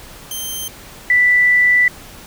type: tone pair in turn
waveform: 10% pulse / sine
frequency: 3136 / 1975.6 Hz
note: G7 / B6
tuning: 0 / 0 cents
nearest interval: minor sixth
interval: 800 cents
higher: first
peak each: -15 / -9 dBFS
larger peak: second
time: 0.31-0.68 / 1.1-1.88 s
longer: second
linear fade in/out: 2 ms
effects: pink hiss -38 dBFS RMS until 2.26 s